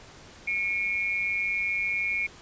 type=tone pair together; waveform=sine; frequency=2196 / 2389 Hz; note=C#7 / D7; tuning=-17 / +29 cents; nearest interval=minor second; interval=146 cents; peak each=-28 dBFS; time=0.47-2.27 s; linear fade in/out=10 ms; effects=pink hiss -49 dBFS RMS until 2.41 s + resampled to 16000 Hz